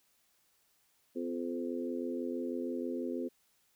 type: harmonic tone with a mistuned harmonic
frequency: 86.2 Hz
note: F2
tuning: 22 cents flat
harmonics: 3 / 4 / 5 / 6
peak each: -37 / -39 / -41 / -43 dBFS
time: 1.15-3.29 s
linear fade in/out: 20 ms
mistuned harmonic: 3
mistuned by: -24 cents
effects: white hiss -72 dBFS RMS until 3.75 s